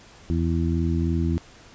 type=harmonic tone; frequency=83.2 Hz; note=E2; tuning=17 cents sharp; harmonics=1 / 2 / 3 / 4; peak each=-23 / -26 / -28 / -29 dBFS; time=0.3-1.38 s; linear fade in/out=0 ms; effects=pink hiss -49 dBFS RMS until 1.74 s + resampled to 16000 Hz